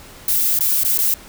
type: noise with dropouts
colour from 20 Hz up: violet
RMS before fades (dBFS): -17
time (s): 0.28-1.14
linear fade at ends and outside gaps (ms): 2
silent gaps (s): 0.59-0.607 / 0.835-0.848 / 0.977-0.988
effects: pink hiss -41 dBFS RMS until 1.28 s